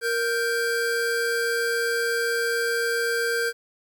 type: tone pair together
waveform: square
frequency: 466.9 / 1568 Hz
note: A#4 / G6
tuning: +3 / 0 cents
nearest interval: octave + major sixth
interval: 2097 cents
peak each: -26 dBFS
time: 0.01-3.53 s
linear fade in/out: 50 ms
effects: 9-bit